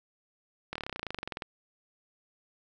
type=slowing click train; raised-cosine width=0.3 ms; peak=-19 dBFS; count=20; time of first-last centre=0.73-1.422 s; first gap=25 ms; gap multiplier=1.04; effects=none